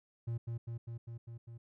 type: tone with echo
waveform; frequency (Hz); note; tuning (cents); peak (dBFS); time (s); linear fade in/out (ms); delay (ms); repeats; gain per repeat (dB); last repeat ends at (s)
triangle; 116.54; A#2; 0; -32; 0.27-0.38; 10; 200; 6; -2; 1.58
effects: none